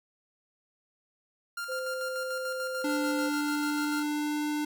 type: tone with tremolo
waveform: 45% pulse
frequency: 1396.9 Hz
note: F6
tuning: in tune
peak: -33 dBFS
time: 1.57-4.03 s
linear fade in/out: 5 ms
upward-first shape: square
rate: 6.8 Hz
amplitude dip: 40%
type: tone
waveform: sine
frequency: 517 Hz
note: C5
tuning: 21 cents flat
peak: -33 dBFS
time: 1.68-3.3 s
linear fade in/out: 20 ms
type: tone with pitch glide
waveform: square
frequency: 293.7 to 298.8 Hz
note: D4 to D4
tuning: 0 to +30 cents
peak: -29 dBFS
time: 2.84-4.65 s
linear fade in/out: 5 ms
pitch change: +30 cents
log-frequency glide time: 3.21-4.43 s
effects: none